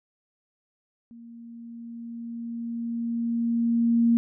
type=tone with level ramp; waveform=sine; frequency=233.1 Hz; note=A#3; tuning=in tune; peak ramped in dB=-43 to -16 dBFS; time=1.11-4.17 s; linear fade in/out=0 ms; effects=none